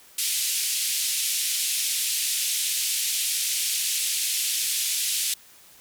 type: band-pass noise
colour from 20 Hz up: white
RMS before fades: -26 dBFS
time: 0.18-5.34 s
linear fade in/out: 5 ms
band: 2500 to 12000 Hz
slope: 24 dB/octave
effects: white hiss -52 dBFS RMS until 5.8 s